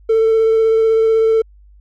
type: tone with vibrato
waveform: triangle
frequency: 446.1 Hz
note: A4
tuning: 24 cents sharp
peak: -7 dBFS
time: 0.09-1.42 s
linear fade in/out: 10 ms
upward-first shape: sine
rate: 16 Hz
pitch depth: 12 cents each way
effects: tanh soft clip ceiling -5 dBFS + added 50 Hz sine -42 dBFS peak until 1.8 s